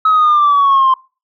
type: exponential sweep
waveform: sine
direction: down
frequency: 1287 to 1042 Hz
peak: -6 dBFS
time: 0.05-0.94 s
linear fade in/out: 5 ms
effects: noise-tail reverb RT60 0.3 s tail -22 dB re dry + tanh soft clip ceiling -5 dBFS